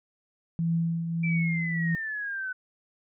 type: tone with tremolo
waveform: sine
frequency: 166.6 Hz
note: E3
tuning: 19 cents sharp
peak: -22 dBFS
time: 0.59-1.95 s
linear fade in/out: 0 ms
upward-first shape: triangle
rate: 1.6 Hz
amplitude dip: 55%
type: exponential sweep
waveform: sine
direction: down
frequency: 2349 to 1495 Hz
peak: -30 dBFS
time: 1.23-2.53 s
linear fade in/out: 10 ms
effects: none